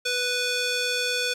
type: tone with band-pass filter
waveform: square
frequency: 494 Hz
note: B4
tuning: in tune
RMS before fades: -26 dBFS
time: 0.05-1.34 s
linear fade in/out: 10 ms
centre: 4000 Hz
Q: 0.95
effects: resampled to 32000 Hz + 7-bit